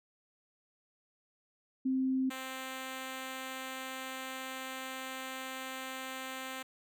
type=tone pair in turn; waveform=sine / 5% pulse; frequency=261.9 / 261.9 Hz; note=C4 / C4; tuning=+2 / +2 cents; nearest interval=unison; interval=0 cents; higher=neither; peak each=-28 dBFS; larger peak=neither; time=1.85-2.3 / 2.3-6.63 s; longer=second; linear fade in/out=10 ms; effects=none